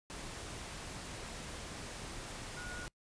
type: tone in noise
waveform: sine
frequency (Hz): 1448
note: F#6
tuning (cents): -38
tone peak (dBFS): -45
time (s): 2.57-2.86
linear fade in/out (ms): 0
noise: pink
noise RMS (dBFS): -45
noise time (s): 0.1-2.88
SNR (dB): -3
effects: noise-tail reverb RT60 0.1 s tail -24 dB re dry + resampled to 22050 Hz